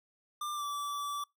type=tone with pitch glide; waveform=square; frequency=1192 to 1157.4 Hz; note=D6 to D6; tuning=+25 to -26 cents; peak=-35 dBFS; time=0.41-1.24 s; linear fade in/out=5 ms; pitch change=-51 cents; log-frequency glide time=0.54-0.64 s; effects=noise-tail reverb RT60 0.2 s tail -26 dB re dry